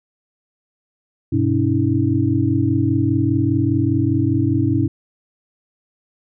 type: tone cluster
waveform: sine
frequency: 100.3 / 125.3 / 281 / 320.6 Hz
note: G2 / B2 / C#4 / E4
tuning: +40 / +25 / +24 / -48 cents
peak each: -20 dBFS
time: 1.32-4.88 s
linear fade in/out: 10 ms
effects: none